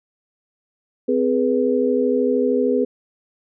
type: tone cluster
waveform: sine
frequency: 257.2 / 416.5 / 489.5 Hz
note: C4 / G#4 / B4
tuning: -30 / +5 / -15 cents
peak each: -20 dBFS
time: 1.08-2.85 s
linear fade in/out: 10 ms
effects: none